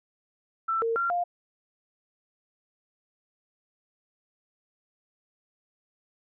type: tone with pitch steps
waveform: sine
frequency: 1333 / 457.6 / 1378 / 703 Hz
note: E6 / A#4 / F6 / F5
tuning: +19 / -32 / -24 / +11 cents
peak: -24 dBFS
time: 0.68-1.24 s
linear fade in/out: 10 ms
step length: 140 ms
effects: none